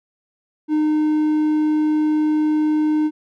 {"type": "tone", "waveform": "triangle", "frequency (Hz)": 306, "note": "D#4", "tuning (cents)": -29, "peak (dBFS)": -13, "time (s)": [0.68, 3.11], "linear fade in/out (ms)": 50, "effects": []}